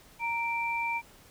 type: tone pair together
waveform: sine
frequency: 930 / 2349 Hz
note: A#5 / D7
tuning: -4 / 0 cents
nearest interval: octave + major third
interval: 1604 cents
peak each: -31 / -31 dBFS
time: 0.19-1.02 s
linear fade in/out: 50 ms
effects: pink hiss -56 dBFS RMS until 1.3 s